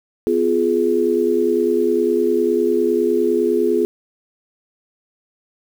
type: chord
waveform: sine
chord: F diminished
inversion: second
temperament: just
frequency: 251.4 / 349.2 / 419.1 Hz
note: Cb4 / F4 / Ab4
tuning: +31 / 0 / +16 cents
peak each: -22 / -18 / -17 dBFS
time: 0.27-3.85 s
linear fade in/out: 0 ms
effects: 7-bit